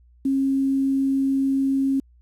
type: tone with quantisation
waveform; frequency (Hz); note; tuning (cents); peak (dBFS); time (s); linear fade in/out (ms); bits
sine; 270.7; C#4; -41; -18; 0.25-2; 5; 8
effects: added 60 Hz sine -51 dBFS peak until 2.21 s + resampled to 32000 Hz